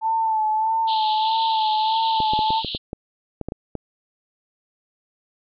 sine tone with vibrato, 880 Hz, A5, in tune, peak -18 dBFS, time 0.01-2.63 s, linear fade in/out 50 ms, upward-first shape sine, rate 1.6 Hz, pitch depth 37 cents each way
white band-pass noise, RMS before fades -30 dBFS, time 0.87-2.78 s, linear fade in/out 20 ms, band 2900 to 4200 Hz, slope 96 dB/octave
clicks, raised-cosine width 2 ms, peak -15 dBFS, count 11, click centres 2.203 / 2.335 / 2.391 / 2.505 / 2.647 / 2.749 / 2.931 / 3.413 / 3.486 / 3.521 / 3.753 s
effects none

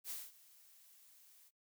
blue noise with ADSR envelope, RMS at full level -43 dBFS, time 0.04-1.51 s, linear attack 60 ms, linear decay 210 ms, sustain -21 dB, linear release 40 ms, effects noise-tail reverb RT60 0.1 s tail -20 dB re dry

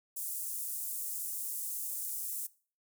pink high-pass noise, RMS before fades -38 dBFS, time 0.16-2.47 s, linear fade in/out 10 ms, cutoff 8600 Hz, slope 24 dB/octave, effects noise-tail reverb RT60 0.4 s tail -20 dB re dry

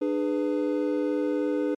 triangle chord, G# diminished, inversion second, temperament just, 299 / 415.3 / 498.4 Hz, D4 / G#4 / B4, +31 / 0 / +16 cents, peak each -24 / -28 / -27 dBFS, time 0.01-1.75 s, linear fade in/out 10 ms, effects MP3 64 kbps

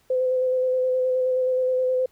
sine tone with vibrato, 511 Hz, C5, 41 cents flat, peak -19 dBFS, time 0.1-2.06 s, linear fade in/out 5 ms, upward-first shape square, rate 9.5 Hz, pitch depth 13 cents each way, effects pink hiss -62 dBFS RMS until 2.11 s

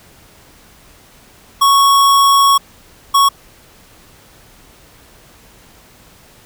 square tone bursts at uneven times, 1108.7 Hz, C#6, in tune, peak -8 dBFS, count 2, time 1.61-2.58 / 3.14-3.29 s, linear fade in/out 10 ms, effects pink hiss -45 dBFS RMS until 6.45 s

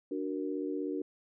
sine chord, D augmented, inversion none, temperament equal, 293.7 / 370 / 466.2 Hz, D4 / F#4 / A#4, 0 / 0 / 0 cents, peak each -35 / -37 / -39 dBFS, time 0.11-1.02 s, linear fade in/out 5 ms, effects none

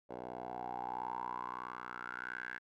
10% pulse tone with band-pass filter sweep, 61.5 Hz, B1, 7 cents flat, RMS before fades -43 dBFS, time 0.09-2.59 s, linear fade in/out 20 ms, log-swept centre 590 to 1700 Hz, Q 7.6, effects none

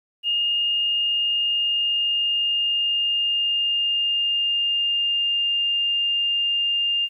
sine tone with pitch glide, 2836 to 2807 Hz, F7 to F7, +26 to +8 cents, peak -19 dBFS, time 0.23-7.09 s, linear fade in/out 50 ms, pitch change -18 cents, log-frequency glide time 0.35-5.51 s, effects 10-bit

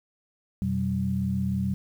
sine tone cluster, 88.5 / 125 / 191.6 Hz, F2 / B2 / G3, +23 / +21 / -39 cents, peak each -31 / -30 / -26 dBFS, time 0.62-1.74 s, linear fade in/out 0 ms, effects 9-bit

